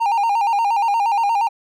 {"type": "tone with vibrato", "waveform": "triangle", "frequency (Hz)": 863, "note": "A5", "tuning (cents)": -34, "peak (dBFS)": -13, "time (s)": [0, 1.49], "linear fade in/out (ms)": 20, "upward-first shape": "square", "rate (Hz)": 8.5, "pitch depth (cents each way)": 110, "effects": []}